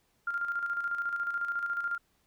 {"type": "tone with tremolo", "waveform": "sine", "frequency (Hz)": 1396.9, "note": "F6", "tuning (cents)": 0, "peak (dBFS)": -28, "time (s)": [0.27, 1.98], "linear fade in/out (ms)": 5, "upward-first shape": "square", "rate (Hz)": 14, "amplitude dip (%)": 50, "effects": ["pink hiss -72 dBFS RMS until 2.26 s"]}